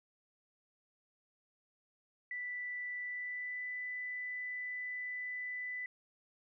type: tone with pitch glide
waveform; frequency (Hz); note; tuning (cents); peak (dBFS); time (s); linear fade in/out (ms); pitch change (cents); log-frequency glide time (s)
sine; 1975.5 to 1992.7; B6 to B6; 0 to +15; -38; 2.31-5.86; 2; +15; 3.03-3.66
effects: none